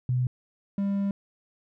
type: tone pair in turn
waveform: sine / triangle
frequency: 125.6 / 198.89 Hz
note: B2 / G3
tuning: +30 / +25 cents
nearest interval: minor sixth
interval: 795 cents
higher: second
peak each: -22 dBFS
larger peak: neither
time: 0.09-0.27 / 0.78-1.11 s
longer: second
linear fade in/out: 2 ms
effects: none